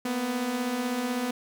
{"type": "beating tone pair", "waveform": "sawtooth", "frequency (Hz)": [233.1, 249.1], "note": ["A#3", "B3"], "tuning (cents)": [0, 15], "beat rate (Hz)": 16, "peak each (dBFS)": [-31, -24], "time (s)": [0.05, 1.31], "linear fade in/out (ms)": 5, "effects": []}